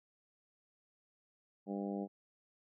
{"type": "harmonic tone", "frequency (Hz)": 99.9, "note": "G2", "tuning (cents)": 33, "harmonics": [2, 3, 4, 5, 6, 7, 8], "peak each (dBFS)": [-39, -43, -45, -47, -49, -50, -51], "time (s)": [1.66, 2.08], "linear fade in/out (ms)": 50, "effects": []}